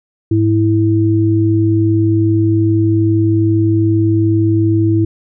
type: tone pair together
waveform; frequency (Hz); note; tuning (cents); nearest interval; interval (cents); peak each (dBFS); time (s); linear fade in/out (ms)
sine; 105.11 / 327.6; G#2 / E4; +21 / -11; octave + minor sixth; 1968; -12; 0.31-5.05; 5
effects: none